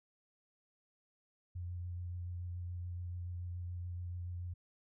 sine tone with vibrato, 88.3 Hz, F2, 20 cents sharp, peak -39 dBFS, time 1.55-4.54 s, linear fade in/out 10 ms, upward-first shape triangle, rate 7 Hz, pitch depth 21 cents each way, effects none

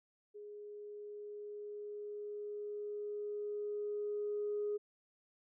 sine tone with level ramp, 415.3 Hz, G#4, in tune, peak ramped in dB -47 to -33 dBFS, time 0.34-4.78 s, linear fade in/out 20 ms, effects tanh soft clip ceiling -29 dBFS

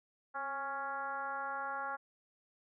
sine tone with frequency modulation, 1107 Hz, C#6, 3 cents flat, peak -36 dBFS, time 0.34-1.97 s, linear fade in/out 20 ms, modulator 281 Hz, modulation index 1.6, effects none

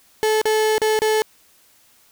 35% pulse tone with dropouts, 433.5 Hz, A4, 26 cents flat, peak -14 dBFS, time 0.23-1.22 s, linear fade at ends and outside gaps 0 ms, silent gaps 0.415-0.455 / 0.781-0.817 / 0.99-1.019 s, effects white hiss -55 dBFS RMS until 2.11 s

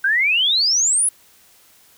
sine exponential sweep, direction up, 1522 to 10740 Hz, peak -14 dBFS, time 0.04-1.09 s, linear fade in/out 5 ms, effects white hiss -52 dBFS RMS until 1.97 s

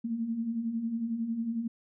sine beating tone pair, 220.2 / 231.2 Hz, A3 / A#3, +2 / -14 cents, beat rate 11 Hz, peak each -38 / -30 dBFS, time 0.04-1.68 s, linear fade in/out 10 ms, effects none

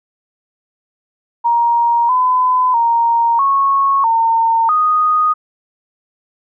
sine tone with pitch steps, 940 / 1010 / 931 / 1100 / 911 / 1241 Hz, A#5 / B5 / A#5 / C#6 / A#5 / D#6, +14 / +39 / -2 / -14 / -40 / -5 cents, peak -10 dBFS, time 1.44-5.34 s, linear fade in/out 20 ms, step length 650 ms, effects none

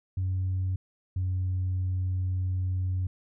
sine tone pair in turn, 93.2 / 92.29 Hz, F#2 / F#2, +13 / -4 cents, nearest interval unison, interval 17 cents, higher first, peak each -24 dBFS, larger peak neither, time 0.17-0.76 / 1.16-3.07 s, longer second, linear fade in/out 5 ms, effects tanh soft clip ceiling -23 dBFS

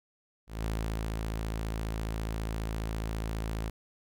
sawtooth tone with ADSR envelope, 54.7 Hz, A1, 9 cents flat, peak -26 dBFS, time 0.47-3.7 s, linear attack 180 ms, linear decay 450 ms, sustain -2 dB, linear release 7 ms, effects none

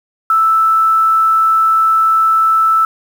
sine tone with quantisation, 1318.5 Hz, E6, in tune, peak -8 dBFS, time 0.3-2.85 s, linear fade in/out 2 ms, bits 6, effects none

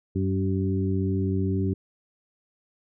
harmonic tone with a mistuned harmonic, 95.6 Hz, G2, 43 cents flat, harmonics 1 / 2 / 3 / 4, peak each -25 / -28 / -30 / -31 dBFS, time 0.15-1.74 s, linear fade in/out 10 ms, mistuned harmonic 3, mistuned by -15 cents, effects none

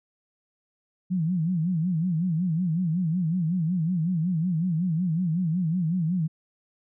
sine tone with vibrato, 170.8 Hz, F3, 38 cents flat, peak -22 dBFS, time 1.1-6.28 s, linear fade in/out 20 ms, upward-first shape sine, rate 5.4 Hz, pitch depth 160 cents each way, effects none

